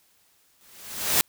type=noise with exponential growth; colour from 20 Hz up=white; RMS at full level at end=-18 dBFS; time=0.61-1.21 s; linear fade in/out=0 ms; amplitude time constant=130 ms; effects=white hiss -63 dBFS RMS until 1.28 s